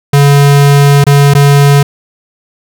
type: tone with dropouts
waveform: square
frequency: 142 Hz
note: C#3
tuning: 42 cents sharp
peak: -3 dBFS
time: 0.13-1.83 s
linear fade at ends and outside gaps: 5 ms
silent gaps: 1.041-1.066 / 1.338-1.349 s
effects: none